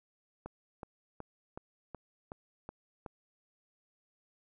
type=click train; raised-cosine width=1 ms; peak=-28 dBFS; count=8; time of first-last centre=0.46-3.062 s; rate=2.69 Hz; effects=none